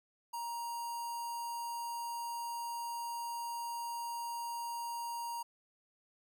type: tone with notch filter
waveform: square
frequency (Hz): 940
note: A#5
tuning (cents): +14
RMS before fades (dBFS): -40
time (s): 0.33-5.43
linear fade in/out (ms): 10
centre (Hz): 2300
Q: 0.75
effects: none